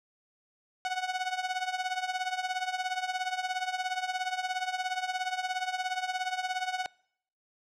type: tone with tremolo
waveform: sawtooth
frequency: 740 Hz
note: F#5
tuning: in tune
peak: -23 dBFS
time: 0.85-6.86 s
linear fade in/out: 0 ms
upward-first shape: triangle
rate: 17 Hz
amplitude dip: 85%
effects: noise-tail reverb RT60 0.7 s tail -25 dB re dry + low-pass 6000 Hz 12 dB/octave